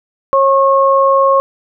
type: tone pair together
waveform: sine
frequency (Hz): 544 / 1088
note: C#5 / C#6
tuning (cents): -33 / -33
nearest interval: octave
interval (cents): 1200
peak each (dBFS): -10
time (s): 0.33-1.4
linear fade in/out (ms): 0
effects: none